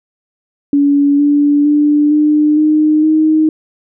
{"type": "tone with pitch steps", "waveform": "sine", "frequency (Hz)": [284.6, 289.9, 295.3, 300.8, 306.4, 312.2], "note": ["C#4", "D4", "D4", "D4", "D#4", "D#4"], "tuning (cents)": [46, -22, 10, 42, -27, 6], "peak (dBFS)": -7, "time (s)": [0.73, 3.49], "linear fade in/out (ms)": 2, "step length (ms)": 460, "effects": []}